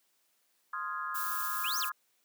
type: chord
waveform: sine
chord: F minor seventh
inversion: second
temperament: equal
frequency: 1046.5 / 1244.5 / 1396.9 / 1661.2 Hz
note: C6 / Eb6 / F6 / Ab6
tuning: 0 / 0 / 0 / 0 cents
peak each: -40 / -37 / -41 / -42 dBFS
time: 0.73-1.92 s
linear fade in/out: 5 ms
type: noise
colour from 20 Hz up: violet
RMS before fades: -37 dBFS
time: 1.14-1.9 s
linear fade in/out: 20 ms
type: exponential two-way sweep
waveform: sine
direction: up then down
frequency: 2349 to 6645 to 2349 Hz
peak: -33 dBFS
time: 1.64-1.85 s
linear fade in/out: 5 ms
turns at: 1.79 s
effects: white hiss -73 dBFS RMS until 2.24 s + high-pass 200 Hz 12 dB/octave